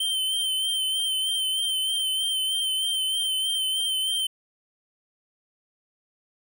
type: tone with vibrato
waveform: square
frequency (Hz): 3103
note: G7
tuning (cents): -18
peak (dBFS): -24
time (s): 0-4.27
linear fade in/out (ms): 5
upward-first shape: sine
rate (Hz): 3.2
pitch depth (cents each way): 31
effects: none